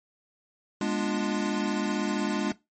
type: chord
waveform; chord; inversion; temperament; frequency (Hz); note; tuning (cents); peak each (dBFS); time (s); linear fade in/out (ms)
square; G# diminished seventh; none; equal with one note detuned; 207.7 / 243.1 / 293.7 / 349.2; G#3 / B3 / D4 / F4; 0 / -27 / 0 / 0; -30 / -35 / -31 / -34; 0.81-2.52; 2
effects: noise-tail reverb RT60 0.2 s tail -18 dB re dry + MP3 32 kbps